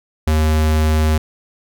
square tone, 77.78 Hz, D#2, in tune, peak -13 dBFS, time 0.27-1.18 s, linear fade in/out 5 ms, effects none

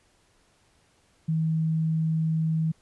sine tone, 160 Hz, D#3, 49 cents sharp, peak -22 dBFS, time 1.28-2.72 s, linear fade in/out 10 ms, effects pink hiss -64 dBFS RMS until 2.81 s + resampled to 24000 Hz

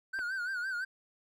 triangle tone with vibrato, 1497 Hz, F#6, 20 cents sharp, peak -31 dBFS, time 0.13-0.85 s, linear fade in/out 10 ms, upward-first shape sine, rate 5.9 Hz, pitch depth 97 cents each way
clicks, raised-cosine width 0.5 ms, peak -32 dBFS, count 2, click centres 0.189 / 0.192 s
effects none

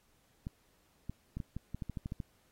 clicks, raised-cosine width 5 ms, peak -26 dBFS, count 12, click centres 0.469 / 1.096 / 1.37 / 1.402 / 1.566 / 1.746 / 1.822 / 1.897 / 1.972 / 2.059 / 2.121 / 2.202 s, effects pink hiss -71 dBFS RMS until 2.51 s + AAC 48 kbps

